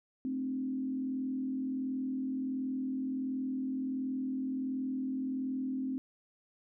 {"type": "tone with frequency modulation", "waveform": "sine", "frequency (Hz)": 261.6, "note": "C4", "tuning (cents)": 0, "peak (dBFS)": -32, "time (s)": [0.25, 5.98], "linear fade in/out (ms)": 0, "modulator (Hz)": 41.4, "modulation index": 0.54, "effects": []}